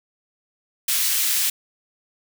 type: high-pass noise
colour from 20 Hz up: white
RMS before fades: -21 dBFS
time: 0.88-1.5 s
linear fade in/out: 5 ms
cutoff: 2100 Hz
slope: 12 dB/octave
effects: none